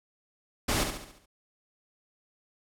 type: noise with echo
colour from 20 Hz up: pink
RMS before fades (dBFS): -27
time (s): 0.68-0.84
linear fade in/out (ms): 10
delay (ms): 70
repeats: 6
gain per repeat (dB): -6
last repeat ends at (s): 1.26
effects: low-pass 12000 Hz 12 dB/octave